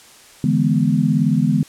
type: chord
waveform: sine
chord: E dominant seventh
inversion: third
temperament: equal with one note detuned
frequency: 146.83 / 164.81 / 208.4 / 246.9 Hz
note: D3 / E3 / G#3 / B3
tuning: 0 / 0 / +6 / 0 cents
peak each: -19 dBFS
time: 0.44-1.63 s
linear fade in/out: 2 ms
effects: white hiss -45 dBFS RMS until 1.68 s + low-pass 10000 Hz 12 dB/octave